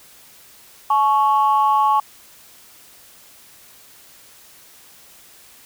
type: tone pair together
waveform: sine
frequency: 855 / 1108.7 Hz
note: A5 / C#6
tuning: -50 / 0 cents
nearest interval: major third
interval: 450 cents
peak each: -15 dBFS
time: 0.9-2 s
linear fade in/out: 5 ms
effects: tanh soft clip ceiling -7 dBFS + white hiss -47 dBFS RMS until 5.65 s